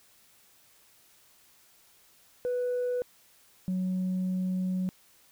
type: tone pair in turn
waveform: sine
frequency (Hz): 493.9 / 185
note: B4 / F#3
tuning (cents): 0 / 0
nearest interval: octave + perfect fourth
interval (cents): 1700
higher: first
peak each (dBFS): -25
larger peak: neither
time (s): 2.45-3.02 / 3.68-4.89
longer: second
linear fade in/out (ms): 0
effects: tanh soft clip ceiling -25 dBFS + white hiss -61 dBFS RMS until 5.31 s